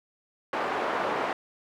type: band-pass noise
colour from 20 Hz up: pink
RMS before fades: -29 dBFS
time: 0.53-1.33 s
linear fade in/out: 2 ms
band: 490 to 1400 Hz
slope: 12 dB/octave
effects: none